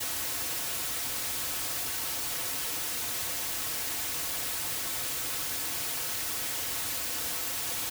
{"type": "noise with comb filter", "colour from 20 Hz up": "white", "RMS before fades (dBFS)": -33, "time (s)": [0, 7.9], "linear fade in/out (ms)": 10, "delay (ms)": 5, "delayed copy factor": -0.6, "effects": []}